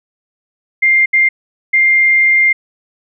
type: tone bursts at uneven times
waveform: sine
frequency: 2106 Hz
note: C7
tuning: 11 cents sharp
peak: -7 dBFS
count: 3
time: 0.82-1.06 / 1.13-1.29 / 1.73-2.53 s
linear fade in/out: 10 ms
effects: none